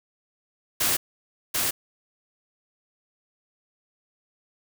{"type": "noise with echo", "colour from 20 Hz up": "white", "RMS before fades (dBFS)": -23, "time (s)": [0.8, 0.97], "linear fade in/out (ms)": 10, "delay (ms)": 740, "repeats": 1, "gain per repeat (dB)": -2, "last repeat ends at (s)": 1.71, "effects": []}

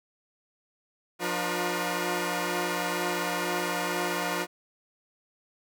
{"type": "tone cluster", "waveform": "10% pulse", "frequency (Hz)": [177.2, 301.7, 356.5, 480.1], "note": ["F3", "D4", "F4", "B4"], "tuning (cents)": [25, 47, 36, -49], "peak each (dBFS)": -25, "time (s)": [1.19, 4.47], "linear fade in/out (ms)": 50, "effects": []}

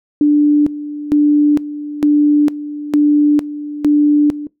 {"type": "tone with tremolo", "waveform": "sine", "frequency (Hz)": 294.9, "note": "D4", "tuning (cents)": 7, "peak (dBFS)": -7, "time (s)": [0.21, 4.47], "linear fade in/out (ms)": 2, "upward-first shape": "square", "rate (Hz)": 1.1, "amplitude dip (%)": 80, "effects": ["noise-tail reverb RT60 0.2 s tail -22 dB re dry"]}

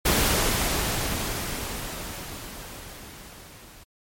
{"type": "noise with level ramp", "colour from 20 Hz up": "pink", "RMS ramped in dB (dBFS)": [-20, -48], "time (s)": [0.05, 3.84], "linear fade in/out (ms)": 10, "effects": ["MP3 64 kbps"]}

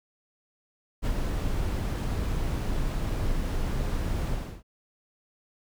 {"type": "noise with ADSR envelope", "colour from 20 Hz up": "brown", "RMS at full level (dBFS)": -25, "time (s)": [1.02, 4.63], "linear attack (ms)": 36, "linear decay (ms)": 63, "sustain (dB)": -3, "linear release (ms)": 330, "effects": []}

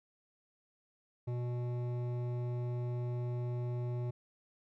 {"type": "tone with hard clipping", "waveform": "triangle", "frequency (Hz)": 122, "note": "B2", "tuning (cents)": -21, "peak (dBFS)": -36, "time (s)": [1.27, 4.11], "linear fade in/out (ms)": 10, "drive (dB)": 16, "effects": []}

